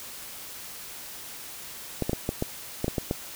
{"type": "clicks", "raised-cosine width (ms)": 2, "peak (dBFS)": -12, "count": 9, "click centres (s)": [2.023, 2.095, 2.132, 2.291, 2.424, 2.844, 2.881, 2.982, 3.111], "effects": ["white hiss -41 dBFS RMS until 3.35 s"]}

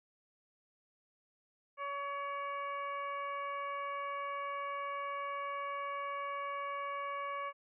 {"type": "harmonic tone", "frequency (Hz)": 564, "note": "C#5", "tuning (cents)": 30, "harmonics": [1, 2, 3, 4, 5], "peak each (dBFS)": [-44, -38, -50, -47, -57], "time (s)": [1.77, 7.53], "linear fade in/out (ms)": 50, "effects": []}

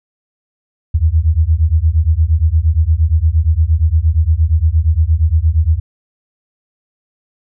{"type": "beating tone pair", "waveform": "sine", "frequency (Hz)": [75.7, 84.3], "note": ["D#2", "E2"], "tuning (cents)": [-47, 39], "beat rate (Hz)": 8.6, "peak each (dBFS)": -12, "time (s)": [0.94, 5.8], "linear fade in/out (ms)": 10, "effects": []}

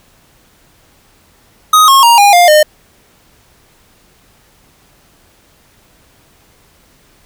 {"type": "tone with pitch steps", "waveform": "square", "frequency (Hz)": [1253, 1084.5, 938.7, 812.5, 703.2, 608.7], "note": ["D#6", "C#6", "A#5", "G#5", "F5", "D#5"], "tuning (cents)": [12, -38, 12, -38, 12, -38], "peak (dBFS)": -4, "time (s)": [1.73, 2.63], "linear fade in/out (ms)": 5, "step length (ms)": 150, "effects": ["pink hiss -49 dBFS RMS until 7.25 s"]}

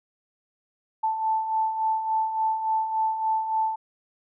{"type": "beating tone pair", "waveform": "sine", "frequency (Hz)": [878, 881.5], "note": ["A5", "A5"], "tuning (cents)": [-4, 3], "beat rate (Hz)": 3.5, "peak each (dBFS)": [-31, -23], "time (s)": [1.03, 3.76], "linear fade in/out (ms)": 10, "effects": []}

